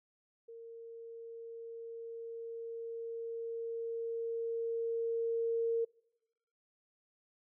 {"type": "tone with level ramp", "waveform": "sine", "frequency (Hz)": 460, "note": "A#4", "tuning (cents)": -23, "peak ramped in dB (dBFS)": [-47, -29], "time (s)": [0.48, 5.85], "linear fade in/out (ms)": 10, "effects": ["noise-tail reverb RT60 1.0 s tail -26 dB re dry"]}